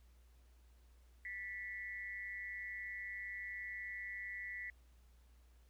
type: tone with amplitude modulation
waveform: sine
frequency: 1968 Hz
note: B6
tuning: 7 cents flat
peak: -39 dBFS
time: 1.25-4.7 s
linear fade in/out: 2 ms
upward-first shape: sine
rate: 199 Hz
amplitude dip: 80%
effects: added 60 Hz sine -62 dBFS peak until 5.69 s + pink hiss -75 dBFS RMS until 5.69 s